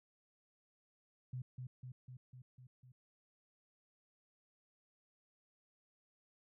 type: tone with echo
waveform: sine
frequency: 126.7 Hz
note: B2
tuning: 45 cents sharp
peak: -40 dBFS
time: 1.33-1.42 s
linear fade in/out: 5 ms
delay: 250 ms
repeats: 6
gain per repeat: -3 dB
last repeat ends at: 2.92 s
effects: none